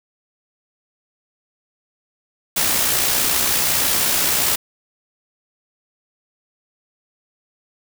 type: noise with amplitude modulation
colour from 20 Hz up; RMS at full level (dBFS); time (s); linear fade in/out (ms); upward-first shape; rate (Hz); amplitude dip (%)
white; -17; 2.56-4.56; 10; sine; 61.4; 30
effects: none